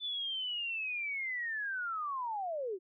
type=linear sweep; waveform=sine; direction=down; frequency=3520 to 349.2 Hz; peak=-34 dBFS; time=0-2.79 s; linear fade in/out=50 ms; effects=none